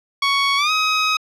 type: tone with pitch glide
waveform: 15% pulse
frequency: 1114 to 1265 Hz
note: C#6 to D#6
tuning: +8 to +28 cents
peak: -9 dBFS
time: 0.22-1.17 s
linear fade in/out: 5 ms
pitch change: +220 cents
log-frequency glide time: 0.57-0.71 s
effects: low-pass 6000 Hz 12 dB/octave